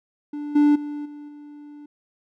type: tone with level steps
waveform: triangle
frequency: 293.7 Hz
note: D4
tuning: in tune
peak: -26 / -11 / -26 / -34 / -37 dBFS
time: 0.33-1.86 s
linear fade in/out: 5 ms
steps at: 0.55 / 0.75 / 1.05 / 1.28 s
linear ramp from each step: 10 ms
effects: none